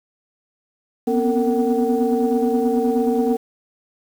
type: tone cluster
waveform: sine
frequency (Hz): 240.8 / 250.2 / 267.1 / 456.2 / 758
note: B3 / B3 / C4 / A#4 / F#5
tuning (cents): -44 / +23 / +36 / -37 / +42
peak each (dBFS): -20 / -23 / -25 / -19 / -26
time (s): 1.07-3.37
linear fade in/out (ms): 10
effects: tanh soft clip ceiling -8 dBFS + 7-bit